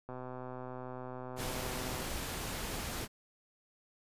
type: click train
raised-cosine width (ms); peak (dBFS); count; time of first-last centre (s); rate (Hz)
1; -30; 247; 0.09-2.027; 127
type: noise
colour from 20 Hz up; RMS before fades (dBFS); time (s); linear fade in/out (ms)
pink; -39; 1.36-3.08; 50
effects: resampled to 32000 Hz